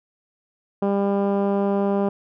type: tone with low-pass filter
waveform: 10% pulse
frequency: 199.4 Hz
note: G3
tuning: 30 cents sharp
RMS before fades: -21 dBFS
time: 0.82-2.09 s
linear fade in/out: 5 ms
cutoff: 620 Hz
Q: 0.61
effects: none